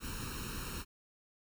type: noise with comb filter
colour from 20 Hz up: pink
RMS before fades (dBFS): -41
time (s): 0-0.85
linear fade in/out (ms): 50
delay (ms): 0.73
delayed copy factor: +0.8
effects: none